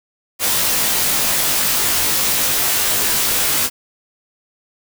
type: noise with comb filter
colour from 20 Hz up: white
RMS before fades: -17 dBFS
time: 0.39-3.7 s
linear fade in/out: 50 ms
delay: 18 ms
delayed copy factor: -0.95
effects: none